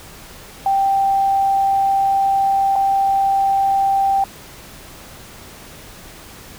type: tone with dropouts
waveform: sine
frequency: 784 Hz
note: G5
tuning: in tune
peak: -13 dBFS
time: 0.66-4.24 s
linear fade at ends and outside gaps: 2 ms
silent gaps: 2.757-2.761 s
effects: pink hiss -39 dBFS RMS until 6.58 s